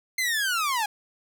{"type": "linear sweep", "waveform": "sawtooth", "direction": "down", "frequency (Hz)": [2100, 804], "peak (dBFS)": -20, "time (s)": [0.18, 0.86], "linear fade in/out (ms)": 5, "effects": []}